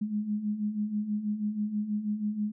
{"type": "beating tone pair", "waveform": "sine", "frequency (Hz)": [205.5, 211.7], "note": ["G#3", "G#3"], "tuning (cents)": [-18, 33], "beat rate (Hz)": 6.2, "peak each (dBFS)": [-35, -29], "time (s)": [0.01, 2.52], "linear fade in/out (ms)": 10, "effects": []}